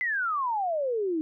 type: exponential sweep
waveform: sine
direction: down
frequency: 2057 to 304.2 Hz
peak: -25 dBFS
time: 0.01-1.21 s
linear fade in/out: 0 ms
effects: none